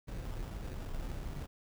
brown noise with sample-and-hold, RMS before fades -40 dBFS, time 0.07-1.47 s, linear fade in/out 20 ms, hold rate 2100 Hz, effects none

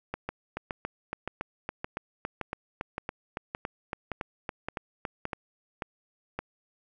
two click trains, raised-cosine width 0.5 ms, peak -17 / -17 dBFS, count 19 / 12, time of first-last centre 0.29-5.332 / 0.14-6.39 s, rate 3.57 / 1.76 Hz, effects none

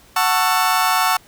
35% pulse chord, F# minor seventh, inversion none, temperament just, 740 / 888 / 1110 / 1332 Hz, F#5 / A5 / C#6 / E6, 0 / +16 / +2 / +18 cents, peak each -19 dBFS, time 0.16-1.17 s, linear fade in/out 5 ms, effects pink hiss -49 dBFS RMS until 1.27 s

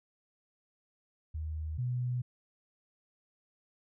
sine tone pair in turn, 78.1 / 123.98 Hz, D#2 / B2, +7 / +7 cents, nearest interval minor sixth, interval 800 cents, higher second, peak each -34 / -30 dBFS, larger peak second, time 1.34-1.78 / 1.78-2.22 s, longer neither, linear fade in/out 10 ms, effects none

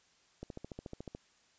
click train, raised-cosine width 2 ms, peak -29 dBFS, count 11, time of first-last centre 0.43-1.149 s, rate 13.9 Hz, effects white hiss -68 dBFS RMS until 1.58 s + resampled to 16000 Hz

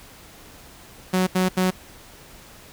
sawtooth tone bursts, 185 Hz, F#3, in tune, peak -14 dBFS, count 3, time 1.13-1.708 s, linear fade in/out 10 ms, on 140 ms, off 79 ms, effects pink hiss -46 dBFS RMS until 2.72 s

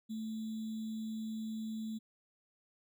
sine tone with sample-and-hold, 220 Hz, A3, in tune, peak -37 dBFS, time 0.09-1.99 s, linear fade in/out 20 ms, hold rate 3675 Hz, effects none

